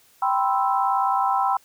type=chord; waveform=sine; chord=C major seventh; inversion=second; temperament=equal; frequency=784 / 987.8 / 1046.5 / 1318.5 Hz; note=G5 / B5 / C6 / E6; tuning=0 / 0 / 0 / 0 cents; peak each=-22 / -24 / -26 / -26 dBFS; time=0.22-1.57 s; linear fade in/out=5 ms; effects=white hiss -57 dBFS RMS until 1.64 s